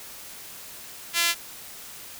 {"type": "tone with high-pass filter", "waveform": "sawtooth", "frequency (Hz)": 340.2, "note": "F4", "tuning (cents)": -45, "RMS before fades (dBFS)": -23, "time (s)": [1.13, 1.35], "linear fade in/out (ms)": 50, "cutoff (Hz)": 2400, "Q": 0.96, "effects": ["white hiss -42 dBFS RMS until 2.19 s"]}